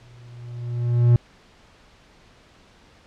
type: tone with exponential growth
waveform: triangle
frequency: 120 Hz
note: B2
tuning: 49 cents flat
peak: -8 dBFS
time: 0.01-1.16 s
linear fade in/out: 0 ms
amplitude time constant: 250 ms
effects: pink hiss -53 dBFS RMS until 3.06 s + low-pass 5000 Hz 12 dB/octave